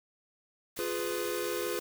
white noise, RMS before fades -42 dBFS, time 0.76-1.8 s, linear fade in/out 10 ms
square chord, F diminished, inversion none, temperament equal with one note detuned, 349.2 / 415.3 / 499.6 Hz, F4 / Ab4 / Cb5, 0 / 0 / +20 cents, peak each -37 dBFS, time 0.79-1.79 s, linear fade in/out 0 ms
effects none

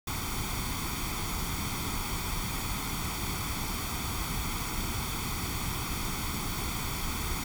pink noise with comb filter, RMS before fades -33 dBFS, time 0.07-7.44 s, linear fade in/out 5 ms, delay 0.88 ms, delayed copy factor +0.7, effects none

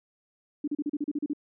sine tone bursts, 293.7 Hz, D4, in tune, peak -26 dBFS, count 10, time 0.64-1.334 s, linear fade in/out 5 ms, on 37 ms, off 36 ms, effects none

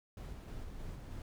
brown noise with tremolo, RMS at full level -44 dBFS, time 0.17-1.22 s, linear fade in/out 2 ms, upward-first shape square, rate 3.2 Hz, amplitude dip 25%, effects none

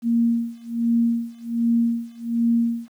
sine tone with tremolo, 233.1 Hz, A#3, in tune, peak -15 dBFS, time 0.02-2.89 s, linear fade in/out 50 ms, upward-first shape sine, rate 1.3 Hz, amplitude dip 95%, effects 9-bit

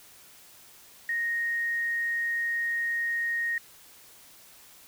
sine tone, 1864.7 Hz, A#6, in tune, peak -26 dBFS, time 1.09-3.58 s, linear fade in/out 2 ms, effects white hiss -53 dBFS RMS until 4.87 s

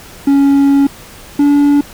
triangle tone pair in turn, 278.8 / 287.3 Hz, C#4 / D4, +10 / -38 cents, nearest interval minor second, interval 52 cents, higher second, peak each -4 dBFS, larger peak neither, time 0.27-0.87 / 1.39-1.81 s, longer first, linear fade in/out 5 ms, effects pink hiss -35 dBFS RMS until 1.93 s

